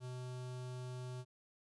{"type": "tone with notch filter", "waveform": "square", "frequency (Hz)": 126, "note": "B2", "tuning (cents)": 35, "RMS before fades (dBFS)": -45, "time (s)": [0, 1.25], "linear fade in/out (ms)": 50, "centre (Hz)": 2000, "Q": 2, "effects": ["resampled to 24000 Hz"]}